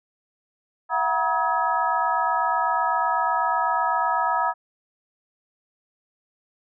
sine tone cluster, 678 / 746 / 959 / 1275 / 1676 Hz, E5 / F#5 / A#5 / D#6 / G#6, +49 / +14 / +49 / +42 / +15 cents, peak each -30 / -27 / -23 / -25 / -31 dBFS, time 0.89-4.54 s, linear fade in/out 50 ms, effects none

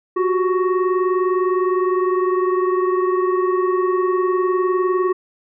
sine tone with frequency modulation, 364.6 Hz, F#4, 25 cents flat, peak -15 dBFS, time 0.16-5.13 s, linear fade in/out 10 ms, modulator 749 Hz, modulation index 0.92, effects none

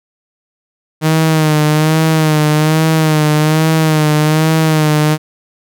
sawtooth tone with vibrato, 155.56 Hz, D#3, in tune, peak -5 dBFS, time 1.01-5.18 s, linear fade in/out 50 ms, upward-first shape sine, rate 1.2 Hz, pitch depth 47 cents each way, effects none

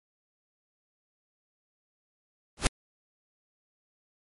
pink noise with exponential growth, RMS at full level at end -17 dBFS, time 2.57-2.67 s, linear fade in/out 2 ms, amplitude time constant 20 ms, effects MP3 48 kbps

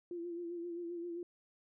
sine tone with vibrato, 344.1 Hz, F4, 26 cents flat, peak -39 dBFS, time 0.11-1.23 s, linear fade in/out 2 ms, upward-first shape sine, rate 7.6 Hz, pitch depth 41 cents each way, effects none

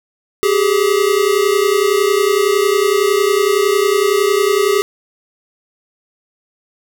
square tone pair together, 388.5 / 419.4 Hz, G4 / G#4, -16 / +17 cents, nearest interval minor second, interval 133 cents, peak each -15 dBFS, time 0.43-4.82 s, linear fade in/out 0 ms, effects none

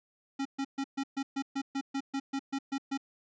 square tone bursts, 273.1 Hz, C#4, 26 cents flat, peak -31 dBFS, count 14, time 0.39-2.976 s, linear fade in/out 10 ms, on 64 ms, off 130 ms, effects resampled to 16000 Hz

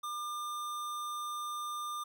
square tone, 1200 Hz, D6, 37 cents sharp, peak -37 dBFS, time 0.03-2.04 s, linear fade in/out 10 ms, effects none

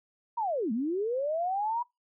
sine linear two-way sweep, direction down then up, 974 to 207.7 to 974 Hz, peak -27 dBFS, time 0.37-1.83 s, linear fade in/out 10 ms, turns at 0.72 s, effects noise-tail reverb RT60 0.2 s tail -24 dB re dry

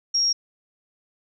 sine tone, 5588 Hz, F8, in tune, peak -18 dBFS, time 0.14-0.33 s, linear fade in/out 10 ms, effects none

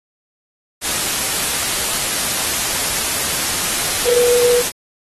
sine tone in noise, 485.9 Hz, B4, 28 cents flat, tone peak -11 dBFS, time 4.04-4.63 s, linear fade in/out 50 ms, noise white, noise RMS -19 dBFS, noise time 0.81-4.72 s, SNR +5 dB, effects AAC 32 kbps

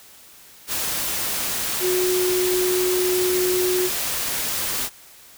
sine tone in noise, 365 Hz, F#4, 24 cents flat, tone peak -19 dBFS, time 1.8-3.9 s, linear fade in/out 50 ms, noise white, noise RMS -25 dBFS, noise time 0.67-4.9 s, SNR +3 dB, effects white hiss -47 dBFS RMS until 5.37 s

